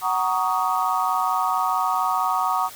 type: chord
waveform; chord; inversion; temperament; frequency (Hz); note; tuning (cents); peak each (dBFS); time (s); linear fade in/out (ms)
sine; D# minor seventh; first; just; 746.7 / 933.4 / 1120.1 / 1244.5; F#5 / A#5 / C#6 / D#6; +16 / +2 / +18 / 0; -25; 0.01-2.7; 50
effects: white hiss -41 dBFS RMS until 2.75 s